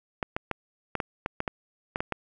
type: clicks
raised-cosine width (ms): 0.5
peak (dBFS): -13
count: 11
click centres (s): 0.228 / 0.365 / 0.513 / 0.953 / 1.002 / 1.261 / 1.404 / 1.478 / 1.959 / 2.005 / 2.123
effects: none